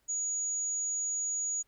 sine tone, 6800 Hz, G#8, 40 cents sharp, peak -30 dBFS, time 0.08-1.63 s, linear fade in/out 20 ms, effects pink hiss -73 dBFS RMS until 1.67 s

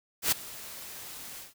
white noise with ADSR envelope, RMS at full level -23 dBFS, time 0.22-1.54 s, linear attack 100 ms, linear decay 8 ms, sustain -20 dB, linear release 150 ms, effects none

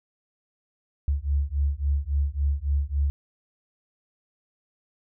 sine beating tone pair, 69.3 / 72.9 Hz, C#2 / D2, 0 / -12 cents, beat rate 3.6 Hz, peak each -25 dBFS, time 1.08-3.1 s, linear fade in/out 0 ms, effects none

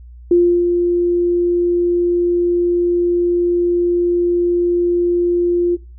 sine tone with ADSR envelope, 349.2 Hz, F4, in tune, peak -7 dBFS, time 0.31-5.77 s, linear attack 4 ms, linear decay 320 ms, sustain -5 dB, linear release 28 ms, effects noise-tail reverb RT60 0.3 s tail -21 dB re dry + added 60 Hz sine -35 dBFS peak until 5.98 s

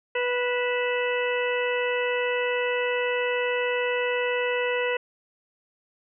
harmonic tone with a mistuned harmonic, 491.6 Hz, B4, 8 cents flat, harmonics 1 / 2 / 3 / 4 / 5 / 6, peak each -25 / -33 / -34 / -31 / -32 / -38 dBFS, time 0.15-4.97 s, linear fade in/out 5 ms, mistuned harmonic 5, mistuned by +110 cents, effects none

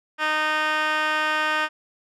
15% pulse tone with band-pass filter, 308.2 Hz, D#4, 16 cents flat, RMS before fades -23 dBFS, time 0.18-1.69 s, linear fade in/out 50 ms, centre 1900 Hz, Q 4.4, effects none

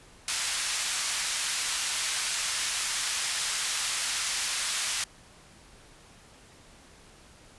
white band-pass noise, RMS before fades -30 dBFS, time 0.28-5.04 s, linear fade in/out 2 ms, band 1200 to 9000 Hz, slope 12 dB/octave, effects pink hiss -54 dBFS RMS until 7.58 s + resampled to 24000 Hz

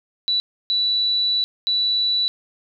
sine tone bursts at uneven times, 3951 Hz, B7, in tune, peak -17 dBFS, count 3, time 0.28-0.4 / 0.7-1.44 / 1.67-2.28 s, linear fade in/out 0 ms, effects none

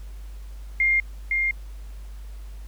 sine tone with echo, 2117 Hz, C7, 20 cents sharp, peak -17 dBFS, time 0.8-1 s, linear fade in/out 2 ms, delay 510 ms, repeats 1, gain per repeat -3 dB, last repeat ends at 1.51 s, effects added 50 Hz sine -35 dBFS peak until 2.67 s + pink hiss -55 dBFS RMS until 2.67 s

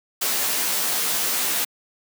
white noise with comb filter, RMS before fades -23 dBFS, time 0.21-1.65 s, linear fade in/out 10 ms, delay 14 ms, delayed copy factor -0.95, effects high-pass 200 Hz 12 dB/octave

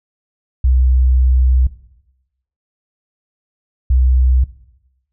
sine tone pair in turn, 63.7 / 63.7 Hz, C2 / C2, -46 / -46 cents, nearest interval unison, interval 0 cents, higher neither, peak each -8 dBFS, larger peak neither, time 0.64-1.67 / 3.9-4.44 s, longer first, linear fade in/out 5 ms, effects noise-tail reverb RT60 0.9 s tail -17 dB re dry + tanh soft clip ceiling -4 dBFS

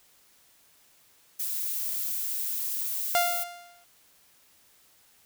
violet noise, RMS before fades -31 dBFS, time 1.39-3.44 s, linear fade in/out 10 ms
sawtooth tone with exponential decay, 698.5 Hz, F5, in tune, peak -16 dBFS, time 3.15-3.84 s, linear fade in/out 0 ms, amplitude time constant 150 ms
effects white hiss -61 dBFS RMS until 5.25 s

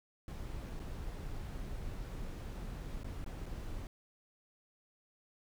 brown noise with dropouts, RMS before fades -42 dBFS, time 0.28-3.87 s, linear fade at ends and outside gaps 1 ms, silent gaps 0.794-0.799 / 3.034-3.044 / 3.244-3.262 / 3.458-3.462 s, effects none

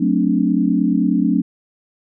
sine chord, D dominant seventh, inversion first, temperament just, 183.54 / 220.2 / 264.3 / 293.7 Hz, F#3 / A3 / C4 / D4, -14 / +2 / +18 / 0 cents, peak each -19 dBFS, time 0-1.42 s, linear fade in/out 10 ms, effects none

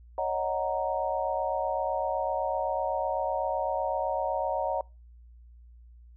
sine chord, D# minor seventh, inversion third, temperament equal, 554.4 / 622.3 / 740 / 932.3 Hz, C#5 / D#5 / F#5 / A#5, 0 / 0 / 0 / 0 cents, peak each -32 dBFS, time 0.18-4.81 s, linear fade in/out 2 ms, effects noise-tail reverb RT60 0.3 s tail -26 dB re dry + added 59 Hz sine -49 dBFS peak until 6.16 s

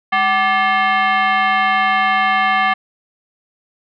sine tone with frequency modulation, 207.1 Hz, G#3, 5 cents flat, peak -12 dBFS, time 0.12-2.74 s, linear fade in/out 10 ms, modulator 967 Hz, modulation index 2.2, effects none

